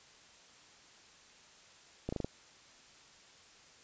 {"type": "slowing click train", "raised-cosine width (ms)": 2, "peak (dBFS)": -22, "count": 5, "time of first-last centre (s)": [2.09, 2.245], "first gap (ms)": 35, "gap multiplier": 1.07, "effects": ["white hiss -59 dBFS RMS until 3.83 s", "resampled to 16000 Hz"]}